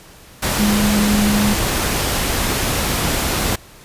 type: tone in noise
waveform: sine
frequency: 207.7 Hz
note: G#3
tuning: in tune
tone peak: -14 dBFS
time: 0.59-1.54 s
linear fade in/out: 10 ms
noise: pink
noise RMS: -19 dBFS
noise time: 0.42-3.56 s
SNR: +2 dB
effects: pink hiss -43 dBFS RMS until 3.84 s + resampled to 32000 Hz